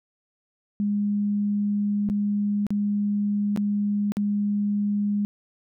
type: tone with dropouts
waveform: sine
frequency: 205.2 Hz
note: G#3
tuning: 21 cents flat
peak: -21 dBFS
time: 0.8-5.25 s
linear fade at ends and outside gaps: 0 ms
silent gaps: 2.089-2.099 / 2.667-2.705 / 3.562-3.574 / 4.12-4.169 s
effects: none